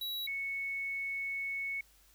square / sine tone pair in turn, 3900 / 2210 Hz, B7 / C#7, -23 / -6 cents, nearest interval minor seventh, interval 983 cents, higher first, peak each -36 / -34 dBFS, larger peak second, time 0.01-0.27 / 0.27-1.81 s, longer second, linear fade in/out 5 ms, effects added 50 Hz sine -66 dBFS peak until 2.14 s + white hiss -65 dBFS RMS until 2.14 s

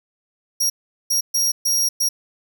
sawtooth tone bursts at uneven times, 5630 Hz, F8, 13 cents sharp, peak -14 dBFS, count 5, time 0.6-0.7 / 1.1-1.21 / 1.34-1.52 / 1.65-1.89 / 2-2.09 s, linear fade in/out 10 ms, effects none

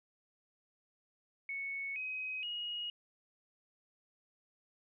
sine tone with pitch steps, 2212 / 2526 / 2885 Hz, C#7 / D#7 / F#7, -4 / +26 / -44 cents, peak -37 dBFS, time 1.49-2.9 s, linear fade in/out 2 ms, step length 470 ms, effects none

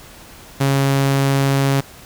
sawtooth tone, 137.4 Hz, C#3, 15 cents flat, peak -10 dBFS, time 0.6-1.81 s, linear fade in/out 10 ms, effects pink hiss -41 dBFS RMS until 2.05 s

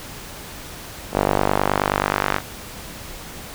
sawtooth tone with band-pass filter sweep, 49.46 Hz, G1, 16 cents sharp, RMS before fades -21 dBFS, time 1.12-2.41 s, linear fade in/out 50 ms, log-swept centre 660 to 1500 Hz, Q 1.2, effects pink hiss -36 dBFS RMS until 3.54 s

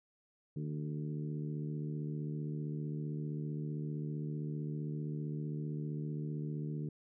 harmonic tone with a mistuned harmonic, 75.4 Hz, D2, 46 cents sharp, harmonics 2 / 3 / 4 / 5 / 6, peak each -37 / -45 / -46 / -50 / -54 dBFS, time 0.56-6.89 s, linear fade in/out 5 ms, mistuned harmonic 6, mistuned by -31 cents, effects none

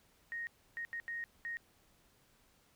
sine tone bursts at uneven times, 1864.7 Hz, A#6, in tune, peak -38 dBFS, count 5, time 0.32-0.47 / 0.77-0.85 / 0.93-1 / 1.08-1.24 / 1.45-1.57 s, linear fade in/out 0 ms, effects pink hiss -69 dBFS RMS until 2.75 s

